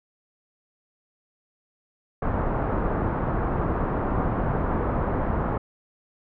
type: low-pass noise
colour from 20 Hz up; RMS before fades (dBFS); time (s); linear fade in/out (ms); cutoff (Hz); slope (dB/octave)
pink; -25; 2.22-5.58; 5; 1300; 24
effects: none